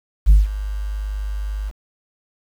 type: tone with ADSR envelope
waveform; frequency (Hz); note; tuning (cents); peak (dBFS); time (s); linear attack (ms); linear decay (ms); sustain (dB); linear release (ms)
sine; 50.9; G#1; -34; -3; 0.26-1.72; 38; 170; -19; 40
effects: tanh soft clip ceiling -5 dBFS + 7-bit